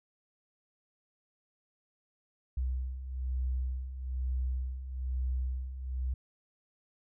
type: beating tone pair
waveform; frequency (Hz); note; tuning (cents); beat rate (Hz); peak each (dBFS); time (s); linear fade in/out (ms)
sine; 63 / 64.1; B1 / C2; +35 / -35; 1.1; -38 / -32; 2.57-6.14; 5
effects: none